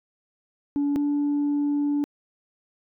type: tone pair in turn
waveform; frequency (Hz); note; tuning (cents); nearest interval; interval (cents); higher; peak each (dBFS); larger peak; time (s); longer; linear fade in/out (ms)
sine; 286.3 / 289.6; D4 / D4; -44 / -24; unison; 20; second; -19; neither; 0.76-0.96 / 0.96-2.04; second; 0
effects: tanh soft clip ceiling -19 dBFS